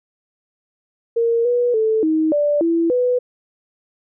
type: tone with pitch steps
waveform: sine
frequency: 464 / 485.8 / 439.5 / 315.2 / 586 / 333.6 / 495.7 Hz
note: A#4 / B4 / A4 / D#4 / D5 / E4 / B4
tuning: -8 / -29 / -2 / +23 / -4 / +21 / +6 cents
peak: -14 dBFS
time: 1.16-3.19 s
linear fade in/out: 10 ms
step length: 290 ms
effects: none